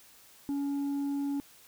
triangle tone with tanh clipping, 281.8 Hz, C#4, 29 cents sharp, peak -30 dBFS, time 0.49-1.4 s, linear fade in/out 0 ms, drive 8 dB, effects white hiss -57 dBFS RMS until 1.67 s

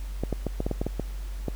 clicks, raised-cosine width 2 ms, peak -14 dBFS, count 10, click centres 0.236 / 0.327 / 0.467 / 0.604 / 0.665 / 0.713 / 0.815 / 0.866 / 0.997 / 1.483 s, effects added 47 Hz sine -31 dBFS peak until 1.55 s + pink hiss -50 dBFS RMS until 1.55 s

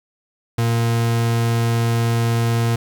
40% pulse tone, 116.2 Hz, A#2, 5 cents flat, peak -15 dBFS, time 0.58-2.76 s, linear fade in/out 5 ms, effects 8-bit

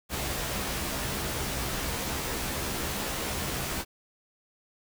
pink noise with comb filter, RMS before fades -32 dBFS, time 0.09-3.85 s, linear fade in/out 50 ms, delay 15 ms, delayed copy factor +0.6, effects none

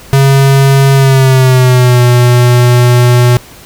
square tone with pitch glide, 136.7 to 122.49 Hz, C#3 to B2, -24 to -14 cents, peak -4 dBFS, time 0.13-3.37 s, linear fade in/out 0 ms, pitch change -190 cents, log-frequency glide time 0.94-2.02 s, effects pink hiss -34 dBFS RMS until 3.65 s

